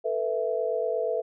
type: chord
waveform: sine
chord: A suspended second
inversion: none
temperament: equal with one note detuned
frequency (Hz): 445.4 / 493.9 / 659.3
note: A4 / B4 / E5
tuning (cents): +21 / 0 / 0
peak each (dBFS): -29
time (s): 0.04-1.22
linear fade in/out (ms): 20
effects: none